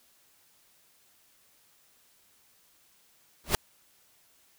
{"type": "noise with exponential growth", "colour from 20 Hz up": "pink", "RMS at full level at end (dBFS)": -19, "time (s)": [3.44, 3.55], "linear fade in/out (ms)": 0, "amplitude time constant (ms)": 23, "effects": ["white hiss -64 dBFS RMS until 4.58 s"]}